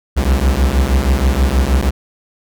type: beating tone pair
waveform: 45% pulse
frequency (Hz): 62.7 / 69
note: B1 / C#2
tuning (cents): +27 / -7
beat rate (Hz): 6.3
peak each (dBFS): -14 / -14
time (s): 0.16-1.91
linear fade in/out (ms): 20
effects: none